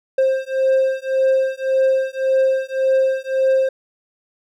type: beating tone pair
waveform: triangle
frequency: 528 / 529.8 Hz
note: C5 / C5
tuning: +16 / +22 cents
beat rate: 1.8 Hz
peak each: -16 dBFS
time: 0.18-3.69 s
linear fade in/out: 5 ms
effects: none